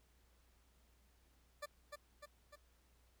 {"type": "tone with echo", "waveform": "20% pulse", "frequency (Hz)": 587.3, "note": "D5", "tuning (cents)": 0, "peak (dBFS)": -38, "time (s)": [1.62, 1.66], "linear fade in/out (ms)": 10, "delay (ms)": 300, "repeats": 3, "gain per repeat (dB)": -4, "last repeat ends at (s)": 2.56, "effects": ["added 60 Hz sine -70 dBFS peak until 3.2 s", "pink hiss -75 dBFS RMS until 3.2 s"]}